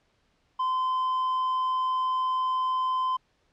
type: tone with hard clipping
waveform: sine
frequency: 1029 Hz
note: C6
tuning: 29 cents flat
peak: -25 dBFS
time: 0.59-3.17 s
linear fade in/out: 10 ms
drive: 3 dB
effects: pink hiss -69 dBFS RMS until 3.52 s + low-pass 5000 Hz 12 dB/octave